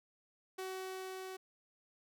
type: tone with level ramp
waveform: sawtooth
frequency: 376.4 Hz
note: F#4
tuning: 30 cents sharp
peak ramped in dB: -36 to -40 dBFS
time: 0.58-1.37 s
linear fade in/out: 10 ms
effects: none